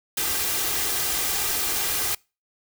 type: noise with comb filter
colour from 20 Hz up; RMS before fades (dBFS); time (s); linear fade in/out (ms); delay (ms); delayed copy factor
white; -25; 0.17-2.15; 5; 2.5; +0.5
effects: noise-tail reverb RT60 0.3 s tail -26 dB re dry